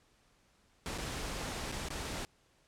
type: noise with dropouts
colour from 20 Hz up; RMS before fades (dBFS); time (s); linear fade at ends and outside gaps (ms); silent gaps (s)
pink; -39; 0.86-2.25; 0; 0.978-0.984 / 1.717-1.723 / 1.886-1.904
effects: pink hiss -69 dBFS RMS until 2.67 s + low-pass 9000 Hz 12 dB/octave